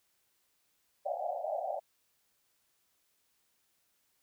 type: band-pass noise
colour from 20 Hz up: pink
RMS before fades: -36 dBFS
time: 1.05-1.8 s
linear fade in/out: 10 ms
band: 570 to 780 Hz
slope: 96 dB/octave
effects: white hiss -75 dBFS RMS until 4.22 s